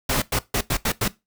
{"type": "noise bursts at uneven times", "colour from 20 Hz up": "pink", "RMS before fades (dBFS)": -22, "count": 6, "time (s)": [[0.09, 0.22], [0.32, 0.39], [0.54, 0.61], [0.7, 0.77], [0.85, 0.92], [1.01, 1.08]], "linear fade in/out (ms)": 5, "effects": ["noise-tail reverb RT60 0.2 s tail -18 dB re dry"]}